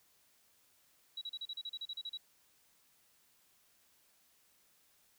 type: tone bursts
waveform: sine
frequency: 3890 Hz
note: B7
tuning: 27 cents flat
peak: -39 dBFS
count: 13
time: 1.17-2.174 s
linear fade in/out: 5 ms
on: 44 ms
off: 36 ms
effects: white hiss -70 dBFS RMS until 5.18 s